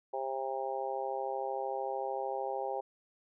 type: harmonic tone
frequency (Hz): 133.3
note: C3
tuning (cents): +33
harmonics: 3 / 4 / 5 / 6 / 7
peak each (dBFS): -40 / -38 / -42 / -37 / -45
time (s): 0.13-2.81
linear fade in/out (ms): 10
effects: none